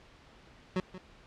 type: tone with echo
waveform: 25% pulse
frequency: 184.7 Hz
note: F#3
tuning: 3 cents flat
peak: -24 dBFS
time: 0.76-0.8 s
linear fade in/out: 2 ms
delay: 180 ms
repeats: 1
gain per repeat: -14 dB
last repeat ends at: 0.98 s
effects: pink hiss -57 dBFS RMS until 1.26 s + low-pass 4000 Hz 12 dB/octave